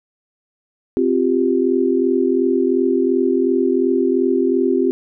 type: chord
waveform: sine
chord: C suspended fourth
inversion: none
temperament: equal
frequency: 261.6 / 349.2 / 392 Hz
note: C4 / F4 / G4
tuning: 0 / 0 / 0 cents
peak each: -18 dBFS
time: 0.97-4.91 s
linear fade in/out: 0 ms
effects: none